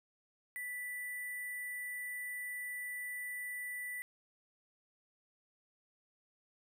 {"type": "tone with sample-and-hold", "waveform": "sine", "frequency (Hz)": 1975.5, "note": "B6", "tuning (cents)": 0, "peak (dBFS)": -39, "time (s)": [0.56, 4.02], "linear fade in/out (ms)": 0, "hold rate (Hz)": 11025, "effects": []}